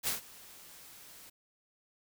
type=noise with ADSR envelope; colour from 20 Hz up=white; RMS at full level=-31 dBFS; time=0.03-1.3 s; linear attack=45 ms; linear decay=130 ms; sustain=-22 dB; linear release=10 ms; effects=none